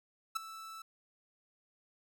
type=tone with ADSR envelope; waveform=45% pulse; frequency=1318.5 Hz; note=E6; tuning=in tune; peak=-29 dBFS; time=0.35-0.82 s; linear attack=14 ms; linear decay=10 ms; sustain=-16 dB; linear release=4 ms; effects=none